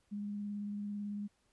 sine tone with vibrato, 205.2 Hz, G#3, 21 cents flat, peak -37 dBFS, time 0.11-1.28 s, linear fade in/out 20 ms, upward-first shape sine, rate 18 Hz, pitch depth 14 cents each way, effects pink hiss -75 dBFS RMS until 1.52 s + resampled to 24000 Hz

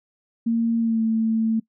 sine tone with pitch glide, 230 to 223.3 Hz, A#3 to A3, -23 to +26 cents, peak -18 dBFS, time 0.46-1.6 s, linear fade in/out 10 ms, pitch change -51 cents, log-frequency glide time 0.79-1.02 s, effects noise-tail reverb RT60 0.1 s tail -22 dB re dry

